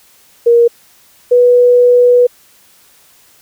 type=tone pair in turn; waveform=sine; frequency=471.1 / 490.1 Hz; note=A#4 / B4; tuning=+18 / -13 cents; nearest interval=minor second; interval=69 cents; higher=second; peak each=-4 dBFS; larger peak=neither; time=0.46-0.68 / 1.31-2.27 s; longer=second; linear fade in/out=10 ms; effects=white hiss -47 dBFS RMS until 3.41 s